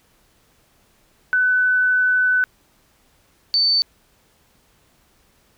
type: tone pair in turn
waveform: sine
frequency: 1502 / 4540 Hz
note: F#6 / C#8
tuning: +26 / +41 cents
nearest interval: octave + perfect fifth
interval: 1915 cents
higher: second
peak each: -14 dBFS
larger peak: neither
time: 1.33-2.44 / 3.54-3.82 s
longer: first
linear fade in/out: 0 ms
effects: pink hiss -59 dBFS RMS until 5.57 s